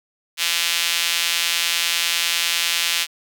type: tone with high-pass filter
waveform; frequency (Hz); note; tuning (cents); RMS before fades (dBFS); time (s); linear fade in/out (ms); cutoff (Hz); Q
sawtooth; 170; F3; -46; -21; 0.37-3.07; 50; 2900; 1.4
effects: none